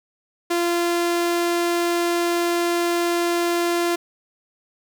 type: tone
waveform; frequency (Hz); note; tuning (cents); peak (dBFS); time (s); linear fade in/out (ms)
sawtooth; 344.7; F4; -23; -15; 0.5-3.96; 10
effects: none